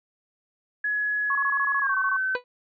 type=tone with pitch glide; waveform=sine; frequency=1687 to 1529.2 Hz; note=G#6 to G6; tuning=+27 to -43 cents; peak=-23 dBFS; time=0.84-2.36 s; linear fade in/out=5 ms; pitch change=-170 cents; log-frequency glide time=1.81-1.94 s
type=tone bursts; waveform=sine; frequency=1102 Hz; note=C#6; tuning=11 cents flat; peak=-24 dBFS; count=12; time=1.3-2.166 s; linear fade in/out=2 ms; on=52 ms; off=22 ms
type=tone with exponential decay; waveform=30% pulse; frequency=493.9 Hz; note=B4; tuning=in tune; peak=-20 dBFS; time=2.35-2.44 s; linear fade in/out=1 ms; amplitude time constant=19 ms
effects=resampled to 11025 Hz